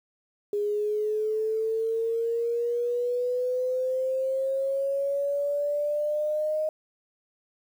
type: exponential sweep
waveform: sine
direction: up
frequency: 410.9 to 622.3 Hz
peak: -24 dBFS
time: 0.53-6.69 s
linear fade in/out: 2 ms
effects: 9-bit